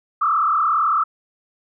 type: tone with frequency modulation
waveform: sine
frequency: 1244.5 Hz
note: D#6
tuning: in tune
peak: -15 dBFS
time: 0.21-1.04 s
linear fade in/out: 10 ms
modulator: 37.9 Hz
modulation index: 2.4
effects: none